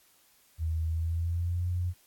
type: tone with pitch glide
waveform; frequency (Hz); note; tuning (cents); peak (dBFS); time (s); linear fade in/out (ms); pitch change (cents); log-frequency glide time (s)
sine; 80.6 to 88.92; E2 to F2; -38 to +32; -27; 0.58-1.94; 50; +170; 0.87-1.68
effects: white hiss -63 dBFS RMS until 2.06 s + AAC 64 kbps